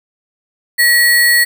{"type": "tone with sample-and-hold", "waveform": "sine", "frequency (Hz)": 1918, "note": "A#6", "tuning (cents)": 49, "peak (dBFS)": -7, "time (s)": [0.78, 1.45], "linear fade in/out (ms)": 20, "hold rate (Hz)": 6300, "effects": []}